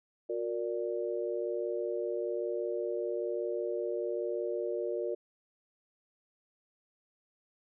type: chord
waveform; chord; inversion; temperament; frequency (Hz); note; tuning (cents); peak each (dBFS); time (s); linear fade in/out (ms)
sine; Gb augmented; none; equal with one note detuned; 361.1 / 466.2 / 587.3; Gb4 / Bb4 / D5; -42 / 0 / 0; -35 / -35 / -37; 0.29-5.15; 10
effects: none